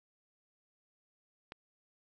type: click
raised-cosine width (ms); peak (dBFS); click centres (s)
0.3; -28; 1.521
effects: none